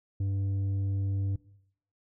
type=tone with tanh clipping; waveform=sine; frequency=98 Hz; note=G2; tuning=in tune; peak=-28 dBFS; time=0.2-1.36 s; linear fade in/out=5 ms; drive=6 dB; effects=noise-tail reverb RT60 0.7 s tail -19 dB re dry